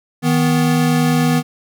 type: tone pair together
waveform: square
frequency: 157.85 / 246.9 Hz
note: D#3 / B3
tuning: +25 / 0 cents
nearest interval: minor sixth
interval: 775 cents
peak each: -16 dBFS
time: 0.22-1.43 s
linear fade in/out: 50 ms
effects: none